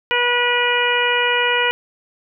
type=harmonic tone; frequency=485.6 Hz; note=B4; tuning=29 cents flat; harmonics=1 / 2 / 3 / 4 / 5 / 6; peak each=-22 / -22 / -22 / -22 / -22 / -22 dBFS; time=0.11-1.71 s; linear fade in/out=0 ms; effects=none